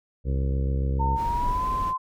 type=harmonic tone; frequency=67.2 Hz; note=C2; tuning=47 cents sharp; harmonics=1 / 2 / 3 / 4 / 5 / 6 / 7 / 8; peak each=-23 / -29 / -37 / -39 / -42 / -43 / -39 / -44 dBFS; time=0.24-1.19 s; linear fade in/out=50 ms
type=tone with pitch glide; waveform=sine; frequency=910 to 1033.3 Hz; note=A#5 to C6; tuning=-42 to -22 cents; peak=-24 dBFS; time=0.99-1.98 s; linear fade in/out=20 ms; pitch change=+220 cents; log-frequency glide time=1.17-1.69 s
type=noise; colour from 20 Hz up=brown; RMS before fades=-30 dBFS; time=1.15-1.94 s; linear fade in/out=50 ms
effects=none